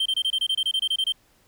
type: tone bursts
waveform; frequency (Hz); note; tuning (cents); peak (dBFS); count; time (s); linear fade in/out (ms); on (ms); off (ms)
triangle; 3136; G7; 0; -19; 14; 0-1.123; 5; 57; 25
effects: pink hiss -61 dBFS RMS until 1.47 s